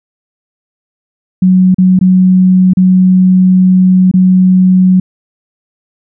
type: tone with dropouts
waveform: sine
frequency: 185 Hz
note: F#3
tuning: in tune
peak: -3 dBFS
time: 1.42-5 s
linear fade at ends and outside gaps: 5 ms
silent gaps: 1.745-1.783 / 1.991-2.011 / 2.735-2.77 / 4.114-4.138 s
effects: none